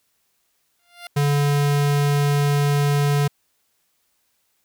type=tone with exponential growth; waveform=10% pulse; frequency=698.5 Hz; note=F5; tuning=in tune; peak=-23 dBFS; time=0.79-1.07 s; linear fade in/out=2 ms; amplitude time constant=59 ms
type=tone; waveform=square; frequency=143.9 Hz; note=D3; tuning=35 cents flat; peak=-17 dBFS; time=1.16-3.28 s; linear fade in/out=10 ms
effects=white hiss -68 dBFS RMS until 4.64 s